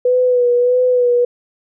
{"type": "tone with vibrato", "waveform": "sine", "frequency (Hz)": 493.9, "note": "B4", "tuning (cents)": 0, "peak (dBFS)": -10, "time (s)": [0.05, 1.25], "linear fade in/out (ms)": 5, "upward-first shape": "sine", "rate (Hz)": 1.6, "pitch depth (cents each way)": 34, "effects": []}